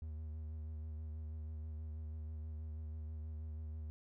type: tone with vibrato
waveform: triangle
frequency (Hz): 77.78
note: D#2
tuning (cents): 0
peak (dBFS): -40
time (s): 0.02-3.9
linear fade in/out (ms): 0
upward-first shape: sine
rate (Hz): 6.2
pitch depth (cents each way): 33
effects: none